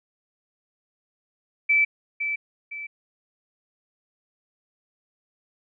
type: tone with echo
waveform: sine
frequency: 2317 Hz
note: D7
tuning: 24 cents flat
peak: -16 dBFS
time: 1.69-1.85 s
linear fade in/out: 10 ms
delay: 510 ms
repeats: 2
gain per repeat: -8 dB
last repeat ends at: 2.87 s
effects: none